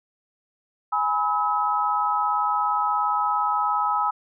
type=chord; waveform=sine; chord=E major; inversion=first; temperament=equal with one note detuned; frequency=830.6 / 987.8 / 1284.7 Hz; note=G#5 / B5 / E6; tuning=0 / 0 / -45 cents; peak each=-25 / -26 / -23 dBFS; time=0.92-4.11 s; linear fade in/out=10 ms; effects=none